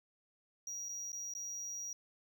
triangle tone with dropouts, 5750 Hz, F8, 50 cents sharp, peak -39 dBFS, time 0.67-1.93 s, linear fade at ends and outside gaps 2 ms, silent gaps 0.887-0.891 / 1.12-1.129 / 1.338-1.35 s, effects none

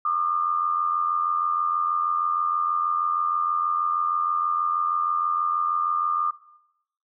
sine tone with amplitude modulation, 1206 Hz, D6, 46 cents sharp, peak -18 dBFS, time 0.05-6.31 s, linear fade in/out 5 ms, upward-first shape sine, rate 86.3 Hz, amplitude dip 65%, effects noise-tail reverb RT60 0.8 s tail -17 dB re dry

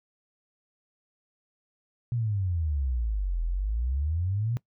sine exponential two-way sweep, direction down then up, 123.47 to 40.72 to 123.47 Hz, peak -25 dBFS, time 2.12-4.57 s, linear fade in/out 0 ms, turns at 3.43 s, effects noise-tail reverb RT60 0.1 s tail -21 dB re dry

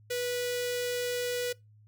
sawtooth tone with notch filter, 490 Hz, B4, 14 cents flat, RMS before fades -32 dBFS, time 0.1-1.53 s, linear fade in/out 10 ms, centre 1000 Hz, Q 0.95, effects noise-tail reverb RT60 0.2 s tail -22 dB re dry + added 106 Hz sine -55 dBFS peak until 1.87 s

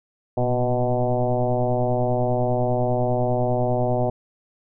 sine tone with frequency modulation, 370 Hz, F#4, in tune, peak -18 dBFS, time 0.37-4.1 s, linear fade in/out 5 ms, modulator 125 Hz, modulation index 3.1, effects none

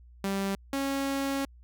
sawtooth tone pair in turn, 196 / 274.6 Hz, G3 / C#4, 0 / -16 cents, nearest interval tritone, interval 584 cents, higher second, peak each -24 dBFS, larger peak neither, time 0.24-0.55 / 0.73-1.45 s, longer second, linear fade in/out 2 ms, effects added 60 Hz sine -50 dBFS peak until 1.63 s

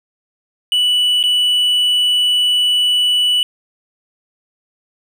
triangle tone with dropouts, 2960 Hz, F#7, in tune, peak -10 dBFS, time 0.72-3.43 s, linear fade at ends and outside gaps 1 ms, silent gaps 1.229-1.238 s, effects none

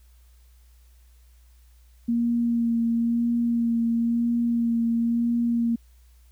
sine tone with vibrato, 233.7 Hz, A#3, 5 cents sharp, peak -20 dBFS, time 2.08-5.76 s, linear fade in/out 10 ms, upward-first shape sine, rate 0.99 Hz, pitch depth 18 cents each way, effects added 60 Hz sine -51 dBFS peak until 6.31 s + white hiss -65 dBFS RMS until 6.31 s

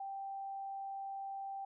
sine tone, 784 Hz, G5, in tune, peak -40 dBFS, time 0-1.65 s, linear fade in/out 5 ms, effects none

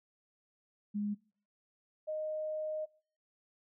sine tone pair in turn, 206.6 / 619.1 Hz, G#3 / D#5, -9 / -9 cents, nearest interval octave + perfect fifth, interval 1900 cents, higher second, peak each -32 / -34 dBFS, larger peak first, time 0.94-1.15 / 2.07-2.86 s, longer second, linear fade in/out 20 ms, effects noise-tail reverb RT60 0.5 s tail -24 dB re dry

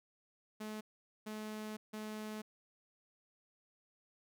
sawtooth tone bursts at uneven times, 214.7 Hz, A3, 42 cents flat, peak -38 dBFS, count 3, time 0.6-0.81 / 1.26-1.77 / 1.93-2.42 s, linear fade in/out 10 ms, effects none

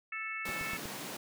harmonic tone, 440 Hz, A4, in tune, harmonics 3 / 4 / 5 / 6, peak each -43 / -43 / -39 / -43 dBFS, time 0.12-0.77 s, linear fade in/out 5 ms
pink high-pass noise, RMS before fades -42 dBFS, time 0.45-1.17 s, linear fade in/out 5 ms, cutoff 140 Hz, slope 48 dB/octave
click train, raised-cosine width 3 ms, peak -31 dBFS, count 4, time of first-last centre 0.49-0.856 s, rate 8.2 Hz
effects none

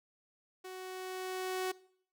sawtooth tone with level ramp, 372.2 Hz, F#4, 10 cents sharp, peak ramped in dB -40 to -28 dBFS, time 0.64-1.72 s, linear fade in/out 10 ms, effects noise-tail reverb RT60 0.6 s tail -21 dB re dry

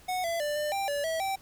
square tone with pitch steps, 736 / 673 / 591 / 598 / 788 / 575 / 649 / 776 Hz, F#5 / E5 / D5 / D5 / G5 / D5 / E5 / G5, -9 / +36 / +11 / +31 / +9 / -37 / -27 / -18 cents, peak -29 dBFS, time 0.08-1.36 s, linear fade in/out 10 ms, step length 160 ms, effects added 76 Hz sine -63 dBFS peak until 1.41 s + pink hiss -56 dBFS RMS until 1.41 s

